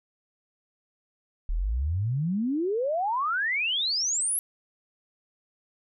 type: exponential sweep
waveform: sine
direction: up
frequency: 35.85 to 11440 Hz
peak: -24 dBFS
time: 1.49-4.39 s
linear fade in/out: 0 ms
effects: none